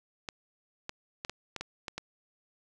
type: clicks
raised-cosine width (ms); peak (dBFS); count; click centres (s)
0.2; -19; 8; 0.288 / 0.894 / 1.249 / 1.296 / 1.563 / 1.61 / 1.882 / 1.98
effects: none